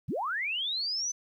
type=linear sweep; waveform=sine; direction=up; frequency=79 to 6150 Hz; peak=-29 dBFS; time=0.08-1.12 s; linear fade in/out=10 ms; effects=11-bit